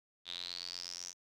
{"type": "tone with band-pass filter sweep", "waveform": "sawtooth", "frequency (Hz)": 88.2, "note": "F2", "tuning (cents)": 18, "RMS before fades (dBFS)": -44, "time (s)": [0.25, 1.14], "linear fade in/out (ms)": 50, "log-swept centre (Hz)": [3600, 6100], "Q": 8.9, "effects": []}